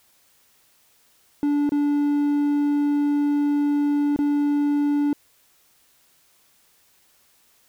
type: tone with dropouts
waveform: triangle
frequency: 290.1 Hz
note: D4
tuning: 21 cents flat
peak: -16 dBFS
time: 1.43-5.13 s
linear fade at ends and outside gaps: 1 ms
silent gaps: 1.693-1.72 / 4.162-4.189 s
effects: white hiss -60 dBFS RMS until 7.68 s